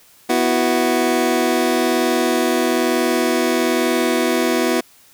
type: chord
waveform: 25% pulse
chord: B suspended fourth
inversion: none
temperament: just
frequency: 246.9 / 329.3 / 370.4 Hz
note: B3 / E4 / F#4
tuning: 0 / -2 / +2 cents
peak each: -16 dBFS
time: 0.29-4.81 s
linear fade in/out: 10 ms
effects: white hiss -50 dBFS RMS until 5.13 s